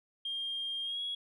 sine tone with pitch glide, 3211 to 3330 Hz, G7 to G#7, +41 to +4 cents, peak -33 dBFS, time 0.25-1.15 s, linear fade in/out 5 ms, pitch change +63 cents, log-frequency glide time 0.83-1.01 s, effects tanh soft clip ceiling -29 dBFS

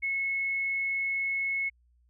sine tone, 2188 Hz, C#7, 23 cents flat, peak -27 dBFS, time 0.02-1.7 s, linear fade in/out 20 ms, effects added 60 Hz sine -62 dBFS peak until 2.09 s

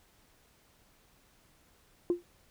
sine tone with exponential decay, 349.2 Hz, F4, in tune, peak -20 dBFS, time 2.1-2.23 s, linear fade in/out 1 ms, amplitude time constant 27 ms, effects tanh soft clip ceiling -20 dBFS + pink hiss -65 dBFS RMS until 2.5 s

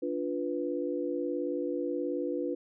sine chord, B diminished, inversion first, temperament equal with one note detuned, 290.6 / 349.2 / 493.9 Hz, D4 / F4 / B4, -18 / 0 / 0 cents, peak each -34 dBFS, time 0.02-2.55 s, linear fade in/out 10 ms, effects none

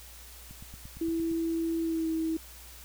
click train, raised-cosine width 5 ms, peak -34 dBFS, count 8, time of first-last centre 0.51-1.315 s, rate 8.7 Hz
sine tone with pitch glide, 329.6 to 322.4 Hz, E4 to E4, 0 to -38 cents, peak -27 dBFS, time 1.01-2.37 s, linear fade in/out 5 ms, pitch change -38 cents, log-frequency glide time 1.8-2.09 s
effects added 60 Hz sine -50 dBFS peak until 2.84 s + white hiss -50 dBFS RMS until 2.84 s

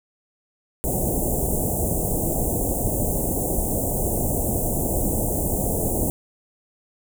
pink band-stop noise, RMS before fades -23 dBFS, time 0.84-6.1 s, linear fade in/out 0 ms, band 760 to 7500 Hz, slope 48 dB/octave, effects none

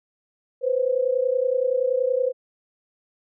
sine tone pair together, 496.6 / 527.2 Hz, B4 / C5, +9 / +13 cents, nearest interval minor second, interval 104 cents, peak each -22 dBFS, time 0.61-2.33 s, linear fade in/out 50 ms, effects none

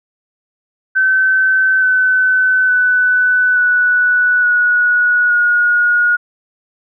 sine tone with pitch steps, 1533 / 1514.5 / 1496.3 / 1478.2 / 1460.4 / 1442.8 Hz, G6 / F#6 / F#6 / F#6 / F#6 / F#6, -39 / +40 / +19 / -2 / -23 / -44 cents, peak -9 dBFS, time 0.95-6.17 s, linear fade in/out 20 ms, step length 870 ms, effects none

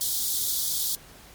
white high-pass noise, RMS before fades -27 dBFS, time 0.01-0.95 s, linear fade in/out 0 ms, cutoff 3300 Hz, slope 96 dB/octave, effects pink hiss -49 dBFS RMS until 1.34 s + MP3 96 kbps

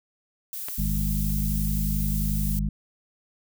violet noise, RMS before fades -34 dBFS, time 0.53-2.59 s, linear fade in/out 0 ms
click, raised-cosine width 0.3 ms, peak -18 dBFS, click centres 0.685 s
harmonic tone, 51.4 Hz, G#1, 17 cents flat, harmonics 1 / 2 / 3 / 4, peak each -25 / -37 / -29 / -30 dBFS, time 0.78-2.69 s, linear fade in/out 5 ms
effects none

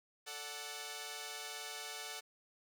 5% pulse chord, D major, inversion second, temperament equal with one note detuned, 440 / 583.6 / 740 Hz, A4 / D5 / F#5, 0 / -11 / 0 cents, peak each -36 / -39 / -35 dBFS, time 0.26-2.21 s, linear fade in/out 20 ms, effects none

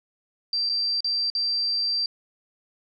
sine tone with dropouts, 4699 Hz, D8, in tune, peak -22 dBFS, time 0.53-2.06 s, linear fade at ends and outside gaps 2 ms, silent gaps 0.692-0.696 / 1.006-1.044 / 1.301-1.35 s, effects none

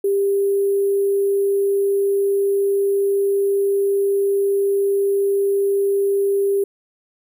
sine tone with sample-and-hold, 397.3 Hz, G4, 23 cents sharp, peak -15 dBFS, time 0.04-6.64 s, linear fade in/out 5 ms, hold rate 11025 Hz, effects none

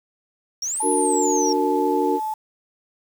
sine exponential two-way sweep, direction up then down, 5450 to 10548 to 5450 Hz, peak -23 dBFS, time 0.62-1.53 s, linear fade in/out 5 ms, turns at 0.85 s
sine tone, 867 Hz, A5, 26 cents flat, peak -23 dBFS, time 0.8-2.34 s, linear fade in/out 5 ms
sine chord, D augmented, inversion none, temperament just, 293.7 / 367.1 / 458.9 Hz, D4 / F#4 / A#4, 0 / -14 / -27 cents, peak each -23 dBFS, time 0.82-2.2 s, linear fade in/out 50 ms
effects 7-bit

